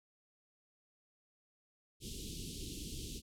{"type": "band-stop noise", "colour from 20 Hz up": "pink", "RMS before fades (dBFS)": -44, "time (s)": [2, 3.22], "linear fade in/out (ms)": 50, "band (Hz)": [410, 2900], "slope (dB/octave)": 48, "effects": ["low-pass 11000 Hz 12 dB/octave"]}